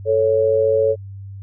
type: tone pair together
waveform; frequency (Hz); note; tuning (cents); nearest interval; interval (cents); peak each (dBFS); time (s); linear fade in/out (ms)
sine; 440 / 554.4; A4 / C#5; 0 / 0; major third; 400; -16; 0.05-0.96; 50
effects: added 98 Hz sine -31 dBFS peak until 1.42 s